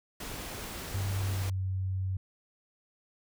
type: noise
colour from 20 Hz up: pink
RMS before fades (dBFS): -40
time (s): 0.2-1.5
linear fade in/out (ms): 5
type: tone with pitch glide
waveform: sine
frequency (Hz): 97 to 94.4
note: G2 to F#2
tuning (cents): -18 to +35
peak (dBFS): -29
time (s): 0.94-2.17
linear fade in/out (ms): 5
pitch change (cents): -47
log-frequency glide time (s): 1.16-1.59
effects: none